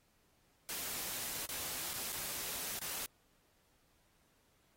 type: noise with dropouts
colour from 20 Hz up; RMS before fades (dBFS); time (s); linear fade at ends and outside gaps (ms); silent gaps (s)
white; -41; 0.69-3.06; 0; 1.457-1.491 / 1.934-1.938 / 2.123-2.127 / 2.79-2.815
effects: pink hiss -73 dBFS RMS until 4.76 s + AAC 48 kbps